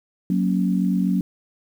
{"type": "chord", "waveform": "sine", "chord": "F# major", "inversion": "none", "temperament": "equal", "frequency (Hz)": [185, 233.1, 277.2], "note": ["F#3", "A#3", "C#4"], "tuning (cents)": [0, 0, 0], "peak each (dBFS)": [-19, -25, -25], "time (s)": [0.3, 1.21], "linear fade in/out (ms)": 2, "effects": ["8-bit"]}